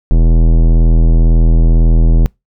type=tone with tanh clipping; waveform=sine; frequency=40.99 Hz; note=E1; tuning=9 cents flat; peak=-7 dBFS; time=0.11-2.26 s; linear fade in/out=0 ms; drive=18 dB; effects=noise-tail reverb RT60 0.2 s tail -26 dB re dry